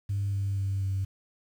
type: tone with pitch steps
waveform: sine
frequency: 99.9 / 98.75 / 97.62 / 96.5 Hz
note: G2 / G2 / G2 / G2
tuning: +33 / +13 / -7 / -27 cents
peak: -25 dBFS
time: 0.09-1.05 s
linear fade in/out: 10 ms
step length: 240 ms
effects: tanh soft clip ceiling -23 dBFS + 9-bit